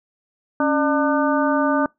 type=harmonic tone with a mistuned harmonic; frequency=300.1 Hz; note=D4; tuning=38 cents sharp; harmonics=1 / 2 / 3 / 4 / 5; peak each=-19 / -22 / -24 / -25 / -26 dBFS; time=0.6-1.86 s; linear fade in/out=2 ms; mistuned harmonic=1; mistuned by=-130 cents; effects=noise-tail reverb RT60 0.2 s tail -25 dB re dry